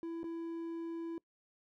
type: tone with dropouts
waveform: triangle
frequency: 332.6 Hz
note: E4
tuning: 16 cents sharp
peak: -36 dBFS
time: 0.03-1.18 s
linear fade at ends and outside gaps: 1 ms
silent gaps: 0.232-0.241 s
effects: noise-tail reverb RT60 0.1 s tail -23 dB re dry